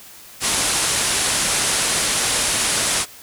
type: low-pass noise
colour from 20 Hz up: white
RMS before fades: -20 dBFS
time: 0.4-3.06 s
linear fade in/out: 50 ms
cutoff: 11000 Hz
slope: 96 dB/octave
effects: white hiss -42 dBFS RMS until 3.22 s